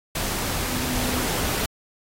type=tone in noise; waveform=sine; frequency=250 Hz; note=B3; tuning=21 cents sharp; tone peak=-29 dBFS; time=0.68-1.26 s; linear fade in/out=5 ms; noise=pink; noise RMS=-26 dBFS; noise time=0.15-1.66 s; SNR=-6 dB; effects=AAC 48 kbps